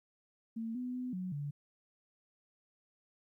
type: tone with pitch steps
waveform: sine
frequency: 226.2 / 249.6 / 251.5 / 183.9 / 144.3 Hz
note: A3 / B3 / B3 / F#3 / D3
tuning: +48 / +19 / +32 / -10 / -30 cents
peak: -36 dBFS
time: 0.56-1.51 s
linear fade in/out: 10 ms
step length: 190 ms
effects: 13-bit